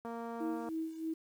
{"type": "click train", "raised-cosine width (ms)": 1, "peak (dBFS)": -30, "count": 149, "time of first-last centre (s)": [0.05, 0.688], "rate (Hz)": 232}
{"type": "tone with tremolo", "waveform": "sine", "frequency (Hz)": 321.7, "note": "E4", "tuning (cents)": -42, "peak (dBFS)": -33, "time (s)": [0.4, 1.14], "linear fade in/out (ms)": 10, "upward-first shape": "sine", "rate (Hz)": 3.2, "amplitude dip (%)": 70}
{"effects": ["high-pass 80 Hz 12 dB/octave", "10-bit"]}